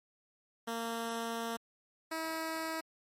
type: tone pair in turn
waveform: 10% pulse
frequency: 230 / 322.2 Hz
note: A#3 / E4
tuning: -23 / -39 cents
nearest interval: tritone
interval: 584 cents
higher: second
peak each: -27 dBFS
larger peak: neither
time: 0.67-1.57 / 2.11-2.81 s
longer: first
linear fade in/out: 10 ms
effects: MP3 64 kbps